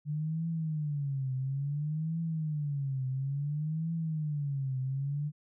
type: tone with vibrato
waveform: sine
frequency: 146.83 Hz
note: D3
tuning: in tune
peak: -30 dBFS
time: 0.05-5.32 s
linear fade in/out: 50 ms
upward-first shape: triangle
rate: 0.58 Hz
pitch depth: 220 cents each way
effects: none